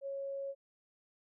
sine tone, 551 Hz, C#5, 11 cents flat, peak -37 dBFS, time 0.01-0.55 s, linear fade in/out 50 ms, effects none

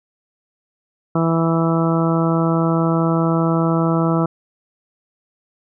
harmonic tone, 164.81 Hz, E3, in tune, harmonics 1 / 2 / 3 / 4 / 5 / 6 / 7 / 8, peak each -17 / -20 / -25 / -25 / -30 / -29 / -29 / -26 dBFS, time 1.15-4.26 s, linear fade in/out 5 ms, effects none

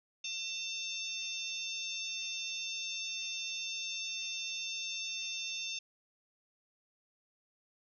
harmonic tone, 899 Hz, A5, 37 cents sharp, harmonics 3 / 4 / 5 / 6 / 7, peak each -41 / -41 / -52 / -44 / -45 dBFS, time 0.24-5.79 s, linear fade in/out 5 ms, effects none

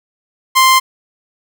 sawtooth tone, 1046.5 Hz, C6, in tune, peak -3 dBFS, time 0.55-0.8 s, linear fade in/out 20 ms, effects none

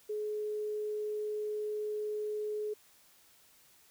sine tone, 423.3 Hz, G#4, 33 cents sharp, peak -33 dBFS, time 0.09-2.74 s, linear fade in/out 10 ms, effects white hiss -63 dBFS RMS until 3.9 s

